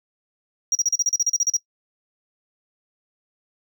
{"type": "tone bursts", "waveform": "triangle", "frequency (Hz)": 5710, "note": "F8", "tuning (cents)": 37, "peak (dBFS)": -14, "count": 13, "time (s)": [0.72, 1.567], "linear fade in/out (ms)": 2, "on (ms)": 31, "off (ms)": 37, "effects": ["noise-tail reverb RT60 0.1 s tail -22 dB re dry", "tanh soft clip ceiling -13 dBFS"]}